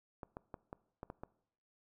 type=clicks; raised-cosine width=1 ms; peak=-30 dBFS; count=7; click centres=0.232 / 0.369 / 0.542 / 0.729 / 1.031 / 1.101 / 1.235 s; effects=noise-tail reverb RT60 0.7 s tail -21 dB re dry